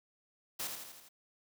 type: noise with echo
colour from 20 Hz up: white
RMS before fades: -38 dBFS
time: 0.59-0.68 s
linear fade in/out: 10 ms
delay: 82 ms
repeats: 5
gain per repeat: -4 dB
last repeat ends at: 1.09 s
effects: high-pass 100 Hz 12 dB/octave